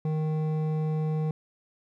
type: tone with hard clipping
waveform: sine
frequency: 155.56 Hz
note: D#3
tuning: in tune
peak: -27 dBFS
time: 0.05-1.31 s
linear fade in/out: 2 ms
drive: 10 dB
effects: none